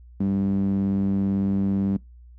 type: tone with band-pass filter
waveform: sawtooth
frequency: 98 Hz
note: G2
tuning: in tune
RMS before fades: -23 dBFS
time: 0.2-1.97 s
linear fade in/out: 5 ms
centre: 220 Hz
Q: 4.9
effects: noise-tail reverb RT60 0.2 s tail -25 dB re dry + added 60 Hz sine -44 dBFS peak until 2.38 s